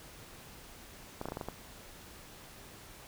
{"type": "clicks", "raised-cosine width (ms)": 1, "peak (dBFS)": -23, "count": 7, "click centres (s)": [1.214, 1.256, 1.286, 1.321, 1.371, 1.412, 1.486], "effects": ["pink hiss -52 dBFS RMS until 3.07 s"]}